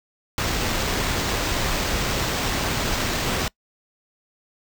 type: noise with sample-and-hold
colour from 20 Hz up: pink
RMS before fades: -24 dBFS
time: 0.38-3.48 s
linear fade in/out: 0 ms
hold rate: 11025 Hz
effects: noise-tail reverb RT60 0.1 s tail -24 dB re dry